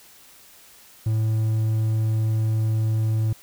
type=tone; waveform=triangle; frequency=110 Hz; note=A2; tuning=in tune; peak=-17 dBFS; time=1.06-3.33 s; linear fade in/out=5 ms; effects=white hiss -50 dBFS RMS until 3.42 s